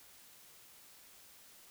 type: silence
effects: white hiss -59 dBFS RMS until 1.7 s